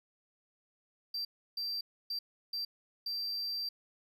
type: tone bursts at uneven times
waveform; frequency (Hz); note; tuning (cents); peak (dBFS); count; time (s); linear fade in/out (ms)
triangle; 4699; D8; 0; -33; 5; 1.14-1.25 / 1.57-1.81 / 2.1-2.19 / 2.53-2.65 / 3.06-3.69; 5
effects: none